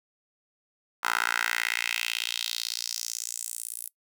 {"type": "tone with high-pass filter sweep", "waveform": "10% pulse", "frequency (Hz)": 58, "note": "A#1", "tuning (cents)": -8, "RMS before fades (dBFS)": -31, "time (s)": [1.03, 3.89], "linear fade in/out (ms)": 10, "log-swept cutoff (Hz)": [1200, 11000], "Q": 2.7, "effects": ["noise-tail reverb RT60 0.1 s tail -23 dB re dry"]}